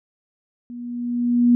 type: tone with level ramp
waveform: sine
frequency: 241.2 Hz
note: B3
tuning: 41 cents flat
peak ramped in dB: -32 to -10 dBFS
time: 0.7-1.55 s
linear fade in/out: 0 ms
effects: none